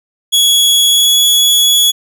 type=tone with pitch glide; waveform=sawtooth; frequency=3355 to 3376 Hz; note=G#7 to G#7; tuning=+17 to +28 cents; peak=-4 dBFS; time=0.32-1.92 s; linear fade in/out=20 ms; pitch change=+11 cents; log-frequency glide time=0.87-1.12 s; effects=none